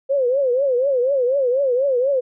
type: tone with vibrato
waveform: sine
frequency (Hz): 523.3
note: C5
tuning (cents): 0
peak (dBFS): -15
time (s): 0.09-2.21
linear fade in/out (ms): 20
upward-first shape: triangle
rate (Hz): 4.1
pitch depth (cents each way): 170
effects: none